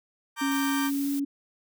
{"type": "chord", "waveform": "30% pulse", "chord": "G minor", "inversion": "first", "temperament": "equal with one note detuned", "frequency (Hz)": [924.3, 1174.7, 1568], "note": ["Bb5", "D6", "G6"], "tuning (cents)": [-15, 0, 0], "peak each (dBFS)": -31, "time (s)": [0.36, 0.91], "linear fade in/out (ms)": 50}
{"type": "tone with pitch glide", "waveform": "sine", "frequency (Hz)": [276.4, 280.4], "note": ["C#4", "C#4"], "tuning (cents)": [-5, 20], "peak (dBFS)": -25, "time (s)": [0.41, 1.25], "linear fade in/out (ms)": 10, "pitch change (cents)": 25, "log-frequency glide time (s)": [0.55, 1.14]}
{"type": "noise", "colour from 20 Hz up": "blue", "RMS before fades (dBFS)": -39, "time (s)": [0.51, 1.2], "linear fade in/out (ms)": 10}
{"effects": []}